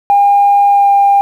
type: tone with pitch glide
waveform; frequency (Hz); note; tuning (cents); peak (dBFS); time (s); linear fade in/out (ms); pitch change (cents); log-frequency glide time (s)
sine; 807 to 800.5; G#5 to G5; -50 to +36; -4; 0.1-1.21; 0; -14; 0.68-0.91
effects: tanh soft clip ceiling -1 dBFS + 7-bit